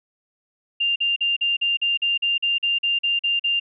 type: tone bursts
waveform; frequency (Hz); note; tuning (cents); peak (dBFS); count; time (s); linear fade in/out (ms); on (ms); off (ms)
sine; 2794; F7; 0; -18; 14; 0.8-3.599; 10; 160; 43
effects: none